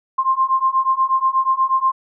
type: beating tone pair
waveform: sine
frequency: 1051 / 1059.3 Hz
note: C6 / C6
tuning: +7 / +21 cents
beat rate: 8.3 Hz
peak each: -18 / -17 dBFS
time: 0.18-1.92 s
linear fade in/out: 10 ms
effects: none